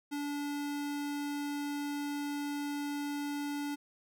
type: tone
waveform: square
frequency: 288.8 Hz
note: D4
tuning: 29 cents flat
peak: -35 dBFS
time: 0.11-3.76 s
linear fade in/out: 20 ms
effects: none